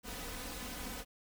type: noise with comb filter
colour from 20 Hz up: pink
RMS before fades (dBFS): -43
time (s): 0.03-1.05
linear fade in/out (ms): 50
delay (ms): 4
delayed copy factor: +0.75
effects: none